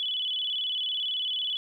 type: tone with vibrato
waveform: sine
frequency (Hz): 3200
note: G7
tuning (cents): +35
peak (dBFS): -27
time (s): 0-1.57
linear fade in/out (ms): 0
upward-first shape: square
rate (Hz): 18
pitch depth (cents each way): 100
effects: 11-bit